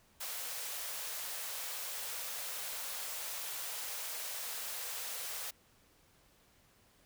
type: high-pass noise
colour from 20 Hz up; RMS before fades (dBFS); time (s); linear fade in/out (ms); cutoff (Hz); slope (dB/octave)
white; -41; 0.2-5.51; 10; 440; 96
effects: pink hiss -67 dBFS RMS until 7.05 s